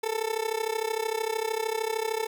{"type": "tone with amplitude modulation", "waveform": "30% pulse", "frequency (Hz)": 443.5, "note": "A4", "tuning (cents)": 14, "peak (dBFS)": -21, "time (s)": [0.03, 2.27], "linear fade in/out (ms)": 10, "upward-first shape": "sine", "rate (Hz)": 33.2, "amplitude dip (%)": 85, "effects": []}